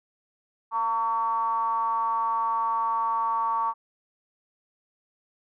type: ring-modulated tone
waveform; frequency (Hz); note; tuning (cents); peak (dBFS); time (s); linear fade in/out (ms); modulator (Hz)
triangle; 110; A2; 0; -18; 0.71-3.74; 50; 1020
effects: none